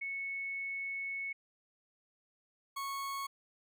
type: tone pair in turn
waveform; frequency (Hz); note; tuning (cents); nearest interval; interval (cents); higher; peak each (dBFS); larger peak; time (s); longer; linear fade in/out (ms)
sine / 40% pulse; 2206 / 1103; C#7 / C#6; -9 / -9; octave; 1200; first; -36 / -36; neither; 0.01-1.33 / 2.76-3.27; first; 10
effects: none